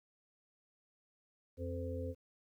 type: harmonic tone with a mistuned harmonic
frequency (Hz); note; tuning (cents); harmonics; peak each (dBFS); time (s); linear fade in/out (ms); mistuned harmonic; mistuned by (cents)
87.31; F2; 0; 1 / 3 / 5 / 6; -40 / -45 / -47 / -43; 1.57-2.15; 50; 6; -34
effects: 12-bit